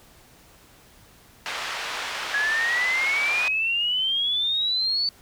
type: band-pass noise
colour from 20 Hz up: pink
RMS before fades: -31 dBFS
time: 1.46-3.48 s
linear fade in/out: 0 ms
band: 1000 to 4000 Hz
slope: 12 dB/octave
type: exponential sweep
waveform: sine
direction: up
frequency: 1661.2 to 4538 Hz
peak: -21 dBFS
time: 2.34-5.09 s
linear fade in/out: 2 ms
effects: pink hiss -53 dBFS RMS until 5.21 s